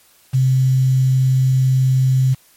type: tone with quantisation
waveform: sine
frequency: 130.81 Hz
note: C3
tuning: in tune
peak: -11 dBFS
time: 0.33-2.35 s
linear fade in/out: 20 ms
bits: 6
effects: white hiss -52 dBFS RMS until 2.56 s + MP3 64 kbps